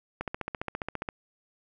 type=click train; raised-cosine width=0.5 ms; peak=-17 dBFS; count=14; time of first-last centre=0.21-1.088 s; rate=14.8 Hz; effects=none